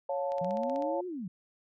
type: chord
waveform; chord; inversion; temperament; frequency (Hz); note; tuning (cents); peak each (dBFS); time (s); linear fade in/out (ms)
sine; Db augmented; none; equal with one note detuned; 554.4 / 705.8 / 880; Db5 / F5 / A5; 0 / +18 / 0; -31 / -37 / -37; 0.09-1.01; 5
type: click train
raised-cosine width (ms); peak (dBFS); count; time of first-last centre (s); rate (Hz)
0.2; -32; 9; 0.32-0.823; 15.9
type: linear two-way sweep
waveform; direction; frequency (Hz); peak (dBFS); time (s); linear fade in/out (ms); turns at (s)
sine; up then down; 165.5 to 370 to 165.5; -35; 0.41-1.28; 5; 1.07
effects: none